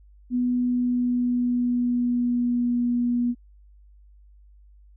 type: tone with pitch glide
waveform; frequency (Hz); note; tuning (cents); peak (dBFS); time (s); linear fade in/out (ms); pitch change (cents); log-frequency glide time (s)
sine; 246.9 to 241.7; B3 to B3; 0 to -37; -20; 0.3-3.35; 50; -37; 0.56-2.8
effects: added 50 Hz sine -49 dBFS peak until 4.96 s